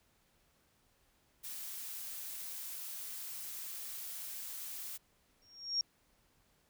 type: noise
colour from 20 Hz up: blue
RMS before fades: -44 dBFS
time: 1.43-4.98 s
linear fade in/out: 20 ms
type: tone with exponential growth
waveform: sine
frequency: 5570 Hz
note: F8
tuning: 5 cents flat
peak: -27 dBFS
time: 5.42-5.81 s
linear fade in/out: 1 ms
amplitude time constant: 84 ms
effects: pink hiss -72 dBFS RMS until 6.69 s